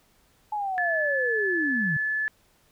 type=linear sweep; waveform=sine; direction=down; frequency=858 to 137.8 Hz; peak=-26 dBFS; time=0.52-1.97 s; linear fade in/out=5 ms
type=tone; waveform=sine; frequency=1729 Hz; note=A6; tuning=31 cents flat; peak=-24 dBFS; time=0.78-2.28 s; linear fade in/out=0 ms
effects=pink hiss -63 dBFS RMS until 2.71 s